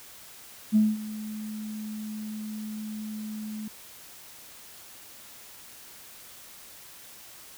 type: tone with ADSR envelope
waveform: sine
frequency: 214.7 Hz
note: A3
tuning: 42 cents flat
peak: -15 dBFS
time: 0.72-3.68 s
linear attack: 38 ms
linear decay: 210 ms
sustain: -18 dB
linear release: 3 ms
effects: tanh soft clip ceiling -11 dBFS + white hiss -48 dBFS RMS until 7.57 s